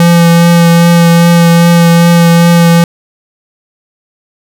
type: tone with vibrato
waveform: square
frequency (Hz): 170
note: F3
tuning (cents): -46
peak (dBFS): -3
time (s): 0-2.84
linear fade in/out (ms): 2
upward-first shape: triangle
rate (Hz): 2.5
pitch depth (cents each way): 16
effects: none